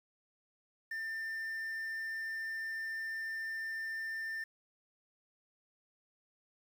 triangle tone with quantisation, 1793 Hz, A6, 32 cents sharp, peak -35 dBFS, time 0.91-4.44 s, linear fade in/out 5 ms, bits 10, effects none

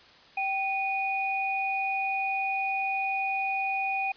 sine tone pair together, 776 / 2465 Hz, G5 / D#7, -18 / -17 cents, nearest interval octave + minor sixth, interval 2001 cents, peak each -29 / -29 dBFS, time 0.37-4.12 s, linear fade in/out 5 ms, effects white hiss -54 dBFS RMS until 4.16 s + resampled to 11025 Hz

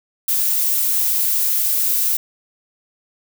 violet noise with high-pass filter sweep, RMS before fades -18 dBFS, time 0.28-2.17 s, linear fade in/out 5 ms, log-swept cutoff 630 to 250 Hz, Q 1.5, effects none

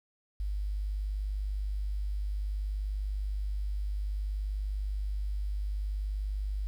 sine tone with quantisation, 50.3 Hz, G1, 45 cents sharp, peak -30 dBFS, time 0.4-6.67 s, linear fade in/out 0 ms, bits 10, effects none

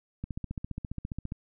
click train, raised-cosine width 5 ms, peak -22 dBFS, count 17, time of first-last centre 0.24-1.321 s, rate 14.8 Hz, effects none

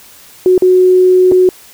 sine tone with dropouts, 367.8 Hz, F#4, 10 cents flat, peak -4 dBFS, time 0.46-1.49 s, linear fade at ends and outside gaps 1 ms, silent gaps 0.579-0.622 / 1.315-1.32 s, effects white hiss -39 dBFS RMS until 1.73 s

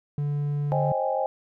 triangle tone, 145.3 Hz, D3, 18 cents flat, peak -22 dBFS, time 0.18-0.92 s, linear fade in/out 2 ms
sine chord, Ab major seventh, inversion first, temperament equal with one note detuned, 529.3 / 622.3 / 784 / 830.6 Hz, C5 / Eb5 / G5 / Ab5, +20 / 0 / 0 / 0 cents, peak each -27 / -29 / -29 / -30 dBFS, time 0.72-1.26 s, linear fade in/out 0 ms
effects none

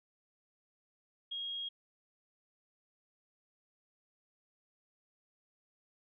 sine tone, 3271 Hz, G#7, 27 cents flat, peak -37 dBFS, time 1.31-1.69 s, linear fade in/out 10 ms, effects none

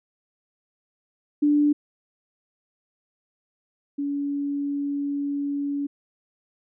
sine tone pair in turn, 293.7 / 284.2 Hz, D4 / C#4, 0 / +43 cents, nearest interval minor second, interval 57 cents, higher first, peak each -16 / -24 dBFS, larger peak first, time 1.42-1.73 / 3.98-5.87 s, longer second, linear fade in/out 10 ms, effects none

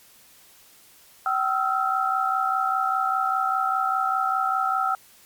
sine tone cluster, 765 / 1295 / 1360 Hz, G5 / E6 / F6, -42 / -31 / -46 cents, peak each -25 dBFS, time 1.26-4.95 s, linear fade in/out 2 ms, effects white hiss -53 dBFS RMS until 5.25 s + MP3 96 kbps

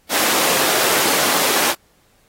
pink high-pass noise, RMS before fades -18 dBFS, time 0.09-1.75 s, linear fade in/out 50 ms, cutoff 380 Hz, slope 12 dB/octave, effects pink hiss -58 dBFS RMS until 2.28 s + AAC 48 kbps

